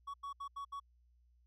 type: tone bursts at uneven times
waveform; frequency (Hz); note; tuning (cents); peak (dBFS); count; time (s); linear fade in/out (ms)
triangle; 1121; C#6; +19; -39; 5; 0.07-0.14 / 0.23-0.33 / 0.4-0.48 / 0.56-0.65 / 0.72-0.8; 10
effects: added 60 Hz sine -66 dBFS peak until 1.46 s